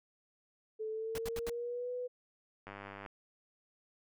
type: tone with pitch glide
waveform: sine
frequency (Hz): 436.5 to 495.6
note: A4 to B4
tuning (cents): -14 to +6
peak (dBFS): -36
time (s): 0.79-2.08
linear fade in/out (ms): 20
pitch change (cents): +220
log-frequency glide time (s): 0.9-1.91
type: noise bursts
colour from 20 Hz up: pink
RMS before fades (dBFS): -42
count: 4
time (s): 1.15-1.497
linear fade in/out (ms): 2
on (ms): 32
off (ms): 73
type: click train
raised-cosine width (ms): 0.5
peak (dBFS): -31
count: 40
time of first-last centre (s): 2.67-3.062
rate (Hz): 99.5
effects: none